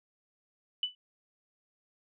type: tone with exponential decay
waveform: sine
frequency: 2984 Hz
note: F#7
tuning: 14 cents sharp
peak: -24 dBFS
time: 0.83-0.95 s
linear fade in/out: 2 ms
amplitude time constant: 26 ms
effects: none